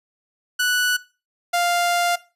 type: tone pair in turn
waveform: sawtooth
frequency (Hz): 1480 / 698.5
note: F#6 / F5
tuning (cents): 0 / 0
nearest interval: octave + minor second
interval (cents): 1300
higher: first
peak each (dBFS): -14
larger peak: neither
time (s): 0.59-0.97 / 1.53-2.16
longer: second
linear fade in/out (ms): 10
effects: noise-tail reverb RT60 0.3 s tail -18 dB re dry + resampled to 32000 Hz